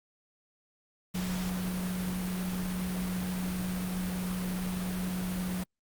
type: tone in noise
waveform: sine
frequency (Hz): 182.8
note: F#3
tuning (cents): -21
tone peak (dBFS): -31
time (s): 1.14-5.64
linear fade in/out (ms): 10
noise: pink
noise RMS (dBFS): -39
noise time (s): 1.14-5.64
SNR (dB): +5
effects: Opus 48 kbps